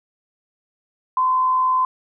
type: tone with frequency modulation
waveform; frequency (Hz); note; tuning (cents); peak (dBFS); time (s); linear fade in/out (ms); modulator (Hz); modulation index
sine; 1027; C6; -33; -15; 1.17-1.85; 2; 70.8; 0.24
effects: none